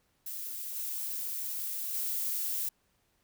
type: noise with level steps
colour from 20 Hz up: violet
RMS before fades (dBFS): -39 / -36 / -33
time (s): 0.26-2.69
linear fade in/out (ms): 5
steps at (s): 0.75 / 1.93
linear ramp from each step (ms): 20
effects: pink hiss -73 dBFS RMS until 3.23 s